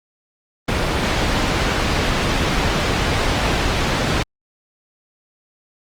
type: low-pass noise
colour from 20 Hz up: pink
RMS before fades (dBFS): -19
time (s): 0.68-4.23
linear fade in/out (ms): 5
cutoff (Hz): 4300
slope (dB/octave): 12
effects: Opus 24 kbps